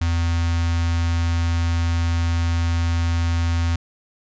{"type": "tone with notch filter", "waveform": "square", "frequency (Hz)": 84.1, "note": "E2", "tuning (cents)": 35, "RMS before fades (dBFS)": -20, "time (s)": [0.01, 3.76], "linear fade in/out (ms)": 5, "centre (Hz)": 460, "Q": 0.65, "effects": ["resampled to 16000 Hz"]}